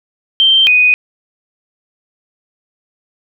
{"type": "tone pair in turn", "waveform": "sine", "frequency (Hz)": [3136, 2489], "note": ["G7", "D#7"], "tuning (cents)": [0, 0], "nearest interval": "major third", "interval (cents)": 400, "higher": "first", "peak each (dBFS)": [-6, -6], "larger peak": "neither", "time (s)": [[0.4, 0.67], [0.67, 0.94]], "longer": "neither", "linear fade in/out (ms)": 0, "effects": []}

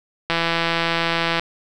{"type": "click train", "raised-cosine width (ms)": 0.3, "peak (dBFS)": -4, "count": 184, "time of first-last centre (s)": [0.3, 1.396], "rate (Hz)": 167, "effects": []}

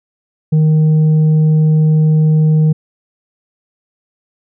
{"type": "tone with tanh clipping", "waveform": "triangle", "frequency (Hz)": 155.56, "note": "D#3", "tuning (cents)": 0, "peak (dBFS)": -8, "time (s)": [0.52, 2.73], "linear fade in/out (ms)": 10, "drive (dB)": 8, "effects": []}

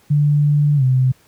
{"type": "tone with pitch glide", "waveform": "sine", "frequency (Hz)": [146.83, 129.31], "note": ["D3", "C3"], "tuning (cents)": [0, -20], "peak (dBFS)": -11, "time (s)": [0.1, 1.12], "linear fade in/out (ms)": 10, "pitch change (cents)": -220, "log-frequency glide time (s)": [0.76, 0.83], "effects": ["pink hiss -54 dBFS RMS until 1.27 s", "high-pass 60 Hz 12 dB/octave"]}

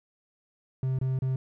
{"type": "tone with dropouts", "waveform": "triangle", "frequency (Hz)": 130.81, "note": "C3", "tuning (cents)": 0, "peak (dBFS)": -23, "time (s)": [0.83, 1.36], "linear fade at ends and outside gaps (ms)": 2, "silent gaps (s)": [[0.988, 1.013], [1.189, 1.221]], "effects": []}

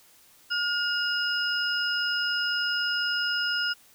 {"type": "tone cluster", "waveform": "sine", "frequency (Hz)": [1428, 2864, 5090], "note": ["F6", "F7", "D#8"], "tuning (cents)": [38, 43, 39], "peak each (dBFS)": [-27, -31, -30], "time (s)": [0.5, 3.74], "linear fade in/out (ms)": 20, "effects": ["white hiss -57 dBFS RMS until 3.94 s"]}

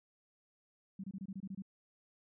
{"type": "tone bursts", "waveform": "sine", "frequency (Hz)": 192.9, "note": "G3", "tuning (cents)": -28, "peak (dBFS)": -40, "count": 9, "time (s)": [0.99, 1.622], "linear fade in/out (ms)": 5, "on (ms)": 48, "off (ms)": 25, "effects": []}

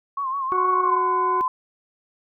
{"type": "tone with vibrato", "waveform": "sine", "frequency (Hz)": 1081, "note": "C#6", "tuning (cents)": -44, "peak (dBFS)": -23, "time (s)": [0.17, 0.98], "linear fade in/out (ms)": 5, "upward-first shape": "sine", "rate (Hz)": 6.2, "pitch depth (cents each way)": 75}
{"type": "tone with pitch glide", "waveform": "sine", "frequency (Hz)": [1108.7, 1022.6], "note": ["C#6", "C6"], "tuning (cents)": [0, -40], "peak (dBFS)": -19, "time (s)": [0.52, 1.48], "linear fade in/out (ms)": 2, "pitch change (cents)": -140, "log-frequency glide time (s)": [0.8, 0.92]}
{"type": "harmonic tone", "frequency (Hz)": 368.5, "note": "F#4", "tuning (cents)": -7, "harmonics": [1, 2, 3, 4, 6], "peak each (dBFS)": [-26, -35, -37, -37, -46], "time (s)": [0.52, 1.41], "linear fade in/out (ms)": 0}
{"effects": []}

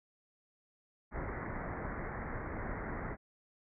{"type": "low-pass noise", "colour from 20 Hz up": "pink", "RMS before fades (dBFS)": -40, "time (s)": [1.11, 3.17], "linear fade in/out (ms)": 50, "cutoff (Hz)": 2100, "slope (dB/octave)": 96, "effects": []}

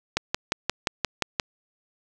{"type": "click train", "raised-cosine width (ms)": 0.2, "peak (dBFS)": -5, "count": 8, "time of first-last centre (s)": [0.17, 1.398], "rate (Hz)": 5.7, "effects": []}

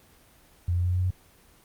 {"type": "tone with pitch steps", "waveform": "sine", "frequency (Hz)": [87.31, 88.07, 88.84, 89.61, 90.39, 91.18, 91.97], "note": ["F2", "F2", "F2", "F2", "F#2", "F#2", "F#2"], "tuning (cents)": [0, 15, 30, 45, -40, -25, -10], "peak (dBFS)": -22, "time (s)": [0.68, 1.107], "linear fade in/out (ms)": 5, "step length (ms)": 61, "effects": ["pink hiss -57 dBFS RMS until 1.64 s", "Opus 24 kbps"]}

